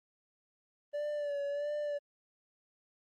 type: tone with vibrato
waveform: triangle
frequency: 580 Hz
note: D5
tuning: 22 cents flat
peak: -31 dBFS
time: 0.93-1.99 s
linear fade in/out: 20 ms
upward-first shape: sine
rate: 1.5 Hz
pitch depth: 41 cents each way
effects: Opus 24 kbps